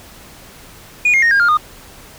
sine tone with pitch steps, 2450 / 2133 / 1856.8 / 1616.4 / 1407.2 / 1225 Hz, D#7 / C7 / A#6 / G#6 / F6 / D#6, -27 / +33 / -7 / -47 / +13 / -27 cents, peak -7 dBFS, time 1.05-1.572 s, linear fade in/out 5 ms, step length 87 ms, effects tanh soft clip ceiling -8 dBFS + pink hiss -40 dBFS RMS until 2.18 s

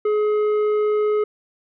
triangle tone with tanh clipping, 422.4 Hz, G#4, 29 cents sharp, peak -18 dBFS, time 0.05-1.24 s, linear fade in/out 5 ms, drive 12 dB, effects none

